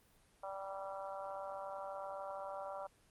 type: harmonic tone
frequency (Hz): 194.5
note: G3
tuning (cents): -13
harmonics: 3 / 4 / 5 / 6 / 7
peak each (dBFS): -45 / -47 / -49 / -51 / -52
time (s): 0.43-2.87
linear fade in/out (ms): 5
effects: pink hiss -69 dBFS RMS until 3.1 s + Opus 24 kbps